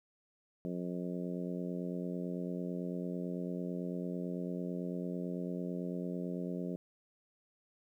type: harmonic tone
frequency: 89 Hz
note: F2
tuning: 33 cents sharp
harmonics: 2 / 3 / 4 / 5 / 6 / 7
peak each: -38 / -42 / -44 / -46 / -48 / -49 dBFS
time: 0.65-6.76 s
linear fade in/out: 0 ms
effects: 12-bit